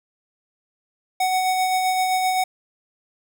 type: tone with tremolo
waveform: square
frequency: 745 Hz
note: F#5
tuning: 12 cents sharp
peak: -18 dBFS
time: 1.2-2.44 s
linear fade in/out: 5 ms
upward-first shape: sine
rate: 7.7 Hz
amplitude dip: 30%
effects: none